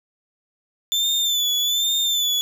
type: tone with vibrato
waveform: 35% pulse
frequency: 3520 Hz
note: A7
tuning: in tune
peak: -17 dBFS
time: 0.92-2.41 s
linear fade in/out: 0 ms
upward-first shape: sine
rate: 1.2 Hz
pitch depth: 57 cents each way
effects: none